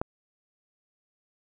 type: click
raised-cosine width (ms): 1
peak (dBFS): -14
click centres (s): 0.015
effects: none